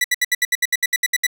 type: tone bursts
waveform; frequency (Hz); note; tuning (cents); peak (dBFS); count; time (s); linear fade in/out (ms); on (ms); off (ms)
sawtooth; 1968; B6; -7; -11; 13; 0.01-1.267; 5; 33; 69
effects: none